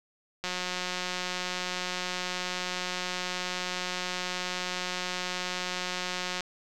click train, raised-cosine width 0.2 ms, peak -15 dBFS, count 1081, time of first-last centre 0.44-6.407 s, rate 181 Hz, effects none

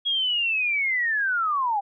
sine linear sweep, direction down, 3322 to 777 Hz, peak -21 dBFS, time 0.05-1.81 s, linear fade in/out 20 ms, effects none

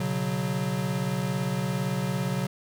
square chord, B suspended second, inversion none, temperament equal with one note detuned, 123.47 / 141.1 / 185 Hz, B2 / C#3 / F#3, 0 / +31 / 0 cents, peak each -33 / -31 / -30 dBFS, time 0-2.47 s, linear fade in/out 5 ms, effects none

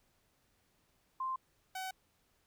sine / sawtooth tone pair in turn, 1046.5 / 754.6 Hz, C6 / F#5, 0 / +34 cents, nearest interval tritone, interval 566 cents, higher first, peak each -34 / -35 dBFS, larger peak first, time 1.2-1.36 / 1.75-1.91 s, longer neither, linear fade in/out 5 ms, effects pink hiss -74 dBFS RMS until 2.46 s

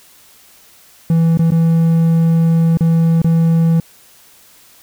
triangle tone with dropouts, 164.81 Hz, E3, in tune, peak -7 dBFS, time 1.1-3.8 s, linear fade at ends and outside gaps 2 ms, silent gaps 1.373-1.392 / 1.506-1.519 / 2.772-2.807 / 3.218-3.244 s, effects white hiss -46 dBFS RMS until 4.82 s

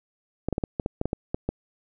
clicks, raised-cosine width 2 ms, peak -12 dBFS, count 11, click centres 0.486 / 0.527 / 0.581 / 0.638 / 0.798 / 0.861 / 1.014 / 1.056 / 1.131 / 1.345 / 1.49 s, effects none

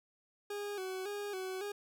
40% pulse tone with vibrato, 392 Hz, G4, in tune, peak -37 dBFS, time 0.5-1.72 s, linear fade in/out 5 ms, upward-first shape square, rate 1.8 Hz, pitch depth 76 cents each way, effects none

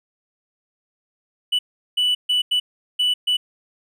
triangle tone bursts at uneven times, 2967 Hz, F#7, 4 cents sharp, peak -14 dBFS, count 6, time 1.52-1.59 / 1.97-2.15 / 2.29-2.42 / 2.51-2.6 / 2.99-3.14 / 3.27-3.37 s, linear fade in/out 10 ms, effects tanh soft clip ceiling -10 dBFS

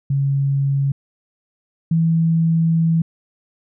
sine tone pair in turn, 138.59 / 164.1 Hz, C#3 / E3, 0 / -8 cents, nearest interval minor third, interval 292 cents, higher second, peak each -15 / -13 dBFS, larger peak second, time 0.1-0.92 / 1.91-3.02 s, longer second, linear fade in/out 5 ms, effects none

